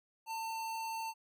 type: tone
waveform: square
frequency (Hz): 898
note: A5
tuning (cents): +35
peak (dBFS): -38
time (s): 0.26-1.14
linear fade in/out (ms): 50
effects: none